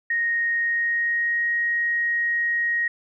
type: tone with pitch glide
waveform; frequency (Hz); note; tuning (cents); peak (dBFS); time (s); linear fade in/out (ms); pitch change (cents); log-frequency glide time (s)
sine; 1864.7 to 1880.9; A#6 to A#6; 0 to +15; -20; 0.1-2.88; 5; +15; 0.59-1.5
effects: none